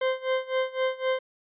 40% pulse tone with tremolo, 520 Hz, C5, 11 cents flat, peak -21 dBFS, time 0.01-1.19 s, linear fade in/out 5 ms, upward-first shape sine, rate 3.9 Hz, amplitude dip 90%, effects resampled to 8000 Hz

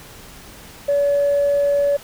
sine tone, 570 Hz, C#5, 48 cents sharp, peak -13 dBFS, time 0.88-1.97 s, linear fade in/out 10 ms, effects tanh soft clip ceiling -11 dBFS + pink hiss -41 dBFS RMS until 2.03 s

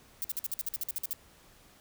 violet noise bursts, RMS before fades -33 dBFS, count 13, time 0.22-1.131 s, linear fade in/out 0 ms, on 23 ms, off 51 ms, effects pink hiss -59 dBFS RMS until 1.8 s

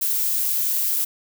violet noise, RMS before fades -22 dBFS, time 0.01-1.05 s, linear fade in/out 10 ms, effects none

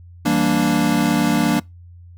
square chord, E half-diminished seventh, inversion none, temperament equal, 164.81 / 196 / 233.1 / 293.7 Hz, E3 / G3 / Bb3 / D4, 0 / 0 / 0 / 0 cents, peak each -24 / -23 / -20 / -20 dBFS, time 0.25-1.6 s, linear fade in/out 10 ms, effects noise-tail reverb RT60 0.2 s tail -24 dB re dry + added 87 Hz sine -39 dBFS peak until 2.17 s

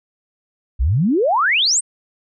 sine exponential sweep, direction up, 53.7 to 8870 Hz, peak -13 dBFS, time 0.79-1.81 s, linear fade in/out 20 ms, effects none

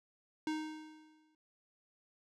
square tone with exponential decay, 310.5 Hz, D#4, 3 cents flat, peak -33 dBFS, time 0.47-1.35 s, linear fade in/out 2 ms, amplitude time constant 190 ms, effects noise-tail reverb RT60 0.1 s tail -25 dB re dry + low-pass 6000 Hz 12 dB/octave

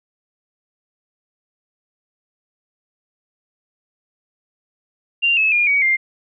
sine tone with pitch steps, 2779 / 2593 / 2419 / 2257 / 2106 Hz, F7 / E7 / D#7 / C#7 / C7, -9 / -29 / -49 / +31 / +11 cents, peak -13 dBFS, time 5.22-5.97 s, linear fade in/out 20 ms, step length 150 ms, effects none

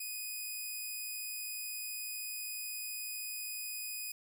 5% pulse tone, 2489 Hz, D#7, in tune, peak -29 dBFS, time 0-4.12 s, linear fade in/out 5 ms, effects none

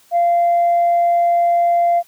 sine tone, 691 Hz, F5, 19 cents flat, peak -10 dBFS, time 0.11-2.03 s, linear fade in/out 50 ms, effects tanh soft clip ceiling -9 dBFS + white hiss -52 dBFS RMS until 2.07 s

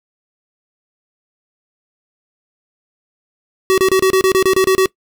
square tone bursts, 378.9 Hz, F#4, 41 cents sharp, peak -10 dBFS, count 11, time 3.7-4.858 s, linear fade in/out 0 ms, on 78 ms, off 30 ms, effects noise-tail reverb RT60 0.1 s tail -21 dB re dry

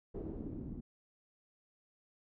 pink noise with low-pass filter sweep, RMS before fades -43 dBFS, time 0.14-0.81 s, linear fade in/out 10 ms, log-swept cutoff 420 to 220 Hz, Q 2.7, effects none

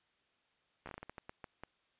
slowing click train, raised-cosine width 0.5 ms, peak -30 dBFS, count 12, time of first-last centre 0.86-1.636 s, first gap 13 ms, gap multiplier 1.31, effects white hiss -75 dBFS RMS until 1.99 s + resampled to 8000 Hz

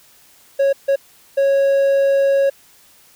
triangle tone bursts at uneven times, 551 Hz, C#5, 11 cents flat, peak -10 dBFS, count 3, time 0.59-0.73 / 0.88-0.96 / 1.37-2.5 s, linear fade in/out 10 ms, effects white hiss -50 dBFS RMS until 3.15 s

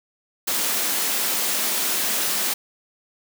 white high-pass noise, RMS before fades -23 dBFS, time 0.47-2.54 s, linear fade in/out 10 ms, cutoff 170 Hz, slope 96 dB/octave, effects none

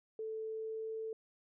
sine tone with pitch glide, 440.1 to 442.9 Hz, A4 to A4, 0 to +11 cents, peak -38 dBFS, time 0.19-1.13 s, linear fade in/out 2 ms, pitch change +11 cents, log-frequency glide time 0.43-0.93 s, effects none

